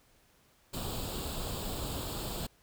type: noise with comb filter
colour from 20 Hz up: pink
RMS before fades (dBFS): -37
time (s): 0.73-2.47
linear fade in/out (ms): 10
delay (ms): 0.25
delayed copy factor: +0.7
effects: pink hiss -66 dBFS RMS until 2.62 s